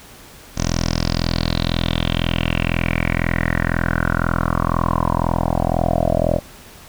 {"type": "tone with low-pass filter sweep", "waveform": "10% pulse", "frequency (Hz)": 41.99, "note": "E1", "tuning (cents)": 33, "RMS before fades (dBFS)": -19, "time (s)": [0.55, 6.41], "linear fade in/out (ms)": 50, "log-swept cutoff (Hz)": [6200, 580], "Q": 5.8, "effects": ["pink hiss -42 dBFS RMS until 6.88 s"]}